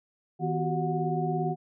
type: tone cluster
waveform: sine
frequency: 159.2 / 247.6 / 366.7 / 384.3 / 729 Hz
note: D#3 / B3 / F#4 / G4 / F#5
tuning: +40 / +5 / -15 / -34 / -26 cents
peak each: -29 / -37 / -34 / -34 / -31 dBFS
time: 0.39-1.56 s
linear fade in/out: 50 ms
effects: none